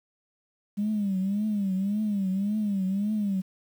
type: tone with vibrato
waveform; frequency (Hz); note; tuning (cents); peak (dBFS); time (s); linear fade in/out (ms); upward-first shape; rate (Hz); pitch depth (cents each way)
sine; 200.9; G3; +43; -23; 0.77-3.42; 20; triangle; 1.8; 140
effects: tanh soft clip ceiling -20 dBFS + 9-bit